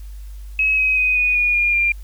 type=tone with pitch steps; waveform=sine; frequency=2563 / 2534 / 2504 / 2476 / 2447 / 2419 / 2391 Hz; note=E7 / D#7 / D#7 / D#7 / D#7 / D#7 / D7; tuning=-49 / +31 / +10 / -9 / -29 / -49 / +30 cents; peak=-14 dBFS; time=0.59-1.92 s; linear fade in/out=2 ms; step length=190 ms; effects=added 50 Hz sine -31 dBFS peak until 2.03 s + white hiss -53 dBFS RMS until 2.03 s